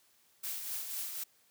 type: noise with tremolo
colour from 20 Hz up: blue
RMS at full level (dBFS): -37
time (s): 0.43-1.24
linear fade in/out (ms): 10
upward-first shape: triangle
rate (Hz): 4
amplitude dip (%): 50
effects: white hiss -68 dBFS RMS until 1.5 s + high-pass 80 Hz 12 dB/octave